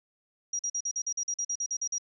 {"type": "tone bursts", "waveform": "sine", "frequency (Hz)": 5730, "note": "F8", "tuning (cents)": 44, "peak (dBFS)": -28, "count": 14, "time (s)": [0.53, 1.983], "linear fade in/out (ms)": 5, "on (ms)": 62, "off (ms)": 45, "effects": []}